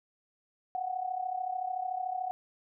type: tone with amplitude modulation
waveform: sine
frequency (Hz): 740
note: F#5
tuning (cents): 0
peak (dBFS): -28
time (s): 0.75-2.31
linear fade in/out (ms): 0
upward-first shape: sine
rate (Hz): 33.6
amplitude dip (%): 75
effects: none